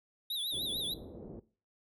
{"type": "tone with vibrato", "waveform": "square", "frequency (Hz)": 3650, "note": "A#7", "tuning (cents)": -37, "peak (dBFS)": -34, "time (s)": [0.3, 0.94], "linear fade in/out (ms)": 5, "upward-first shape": "triangle", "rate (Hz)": 6.7, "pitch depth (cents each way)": 160}
{"type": "low-pass noise", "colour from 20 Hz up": "white", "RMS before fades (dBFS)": -47, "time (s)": [0.52, 1.4], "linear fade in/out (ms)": 10, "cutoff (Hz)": 480, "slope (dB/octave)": 24}
{"effects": ["noise-tail reverb RT60 0.4 s tail -19 dB re dry"]}